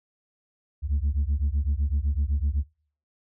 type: beating tone pair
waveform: sine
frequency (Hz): 68 / 75.9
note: C#2 / D#2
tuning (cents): -33 / -42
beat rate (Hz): 7.9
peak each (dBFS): -23 / -23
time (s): 0.82-2.64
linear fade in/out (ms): 50
effects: noise-tail reverb RT60 0.5 s tail -25 dB re dry + tanh soft clip ceiling -19 dBFS